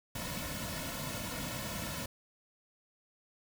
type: noise with comb filter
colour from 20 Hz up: pink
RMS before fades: -39 dBFS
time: 0.15-2.06 s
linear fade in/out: 5 ms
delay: 2.5 ms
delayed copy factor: -0.85
effects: none